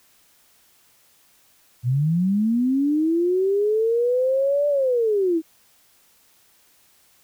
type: linear two-way sweep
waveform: sine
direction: up then down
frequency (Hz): 116.54 to 587.3 to 311.3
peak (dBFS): -17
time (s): 1.83-5.42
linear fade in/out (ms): 50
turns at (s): 4.68
effects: white hiss -58 dBFS RMS until 7.23 s